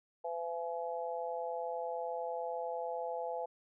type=harmonic tone; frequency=168.9 Hz; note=E3; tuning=42 cents sharp; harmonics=3 / 4 / 5; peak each=-39 / -40 / -41 dBFS; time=0.24-3.46 s; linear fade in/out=10 ms; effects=none